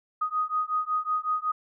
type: beating tone pair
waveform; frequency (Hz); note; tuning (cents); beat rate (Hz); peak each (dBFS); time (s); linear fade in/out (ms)
sine; 1244.5 / 1249.9; D#6 / D#6; 0 / +7; 5.4; -28; 0.21-1.52; 10
effects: none